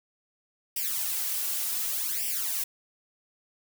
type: noise with flanger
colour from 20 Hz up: blue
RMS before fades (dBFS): -30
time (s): 0.76-2.64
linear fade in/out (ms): 5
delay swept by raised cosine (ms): 0.37 to 3.57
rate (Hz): 0.67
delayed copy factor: +1
effects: none